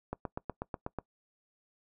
click train, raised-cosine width 1 ms, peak -21 dBFS, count 8, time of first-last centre 0.13-0.987 s, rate 8.17 Hz, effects noise-tail reverb RT60 0.1 s tail -22 dB re dry

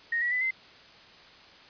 sine tone with pitch steps, 1864.7 / 1930.5 / 1998.5 / 2069 Hz, A#6 / B6 / B6 / C7, 0 / -40 / +20 / -20 cents, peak -25 dBFS, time 0.12-0.508 s, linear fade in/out 5 ms, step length 97 ms, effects white hiss -52 dBFS RMS until 1.69 s + resampled to 11025 Hz

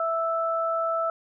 sine tone pair together, 659.3 / 1318.6 Hz, E5 / E6, 0 / 0 cents, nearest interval octave, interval 1200 cents, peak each -26 / -26 dBFS, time 0-1.1 s, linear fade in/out 2 ms, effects none

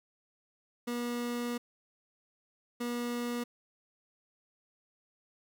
30% pulse tone bursts at uneven times, 240.5 Hz, B3, 46 cents flat, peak -30 dBFS, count 2, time 0.87-1.58 / 2.8-3.44 s, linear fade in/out 10 ms, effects 11-bit

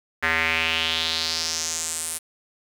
square tone with band-pass filter sweep, 81.3 Hz, E2, 23 cents flat, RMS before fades -25 dBFS, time 0.22-2.19 s, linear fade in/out 20 ms, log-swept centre 1800 to 10000 Hz, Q 3.5, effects 7-bit

